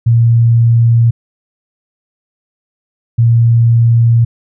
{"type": "tone pair in turn", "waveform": "sine", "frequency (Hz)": [116.54, 116.54], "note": ["A#2", "A#2"], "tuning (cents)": [0, 0], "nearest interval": "unison", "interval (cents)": 0, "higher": "neither", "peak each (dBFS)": -5, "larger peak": "neither", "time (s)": [[0.06, 1.11], [3.18, 4.25]], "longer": "second", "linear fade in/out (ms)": 10, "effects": []}